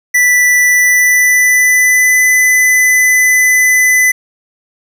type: tone with pitch glide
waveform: square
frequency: 1975.5 to 2007 Hz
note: B6 to B6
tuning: 0 to +27 cents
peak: -7 dBFS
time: 0.14-4.12 s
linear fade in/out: 10 ms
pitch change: +27 cents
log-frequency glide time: 0.67-2.23 s
effects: 7-bit